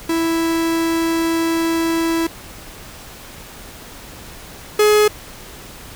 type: tone pair in turn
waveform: 45% pulse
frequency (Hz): 329.6 / 421.7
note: E4 / G#4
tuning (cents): 0 / +26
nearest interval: major third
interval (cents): 426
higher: second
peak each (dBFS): -16 / -10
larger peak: second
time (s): 0.09-2.27 / 4.79-5.08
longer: first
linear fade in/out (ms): 5
effects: pink hiss -37 dBFS RMS until 5.95 s